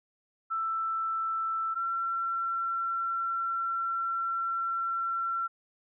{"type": "tone pair in turn", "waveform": "sine", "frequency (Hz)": [1328, 1355.1], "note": ["E6", "E6"], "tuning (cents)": [12, 47], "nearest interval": "unison", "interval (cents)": 35, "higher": "second", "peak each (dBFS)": -28, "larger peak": "neither", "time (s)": [[0.5, 1.75], [1.75, 5.48]], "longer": "second", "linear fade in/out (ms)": 20, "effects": []}